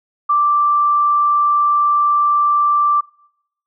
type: tone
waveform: sine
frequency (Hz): 1174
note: D6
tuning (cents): -1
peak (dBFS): -11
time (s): 0.29-3.01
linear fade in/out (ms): 10
effects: noise-tail reverb RT60 0.8 s tail -25 dB re dry

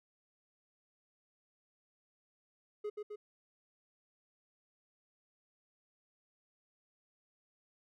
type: tone with echo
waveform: triangle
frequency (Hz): 418.8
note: G#4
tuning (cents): +15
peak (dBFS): -34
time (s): 2.84-2.9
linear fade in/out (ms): 10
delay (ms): 130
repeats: 2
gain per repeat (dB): -3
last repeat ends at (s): 3.16
effects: none

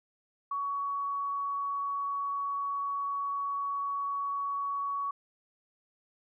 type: tone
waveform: sine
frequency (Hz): 1123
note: C#6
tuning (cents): +22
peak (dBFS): -30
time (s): 0.51-5.11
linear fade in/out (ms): 5
effects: none

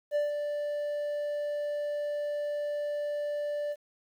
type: tone with ADSR envelope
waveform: triangle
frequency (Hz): 587.3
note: D5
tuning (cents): 0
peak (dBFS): -22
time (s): 0.11-3.76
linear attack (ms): 46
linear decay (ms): 150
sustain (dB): -6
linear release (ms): 46
effects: 10-bit

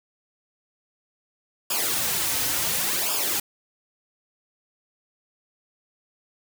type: noise with flanger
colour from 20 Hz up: white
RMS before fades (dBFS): -25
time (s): 1.7-3.4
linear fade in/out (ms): 5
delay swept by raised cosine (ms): 0.49 to 5.09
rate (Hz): 0.7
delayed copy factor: -0.8
effects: none

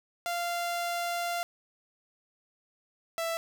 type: tone pair in turn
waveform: sawtooth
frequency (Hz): 693 / 662.6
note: F5 / E5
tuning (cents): -14 / +9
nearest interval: minor second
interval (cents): 77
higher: first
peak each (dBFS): -26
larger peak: neither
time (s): 0.26-1.43 / 3.18-3.37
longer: first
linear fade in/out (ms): 0
effects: none

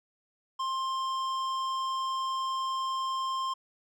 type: tone with hard clipping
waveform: sine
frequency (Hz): 1055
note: C6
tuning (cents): +14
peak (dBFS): -31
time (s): 0.59-3.54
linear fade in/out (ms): 10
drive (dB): 11
effects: none

